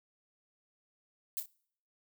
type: noise with echo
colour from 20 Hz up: violet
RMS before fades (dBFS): -35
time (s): 1.37-1.4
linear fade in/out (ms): 0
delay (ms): 29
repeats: 2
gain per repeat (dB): -8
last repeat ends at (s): 1.458
effects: noise-tail reverb RT60 0.6 s tail -24 dB re dry